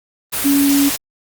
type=tone in noise; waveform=sine; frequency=280.9 Hz; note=C#4; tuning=23 cents sharp; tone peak=-11 dBFS; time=0.44-0.9 s; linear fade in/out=20 ms; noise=white; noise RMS=-20 dBFS; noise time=0.32-0.97 s; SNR=+6 dB; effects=Opus 32 kbps